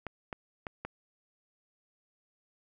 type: clicks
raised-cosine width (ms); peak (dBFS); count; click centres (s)
0.5; -22; 4; 0.067 / 0.328 / 0.668 / 0.85
effects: none